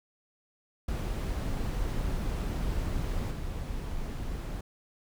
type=noise with level steps; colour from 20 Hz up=brown; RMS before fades=-31 / -35 dBFS; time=0.88-4.61 s; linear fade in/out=5 ms; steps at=3.3 s; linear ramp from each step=20 ms; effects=none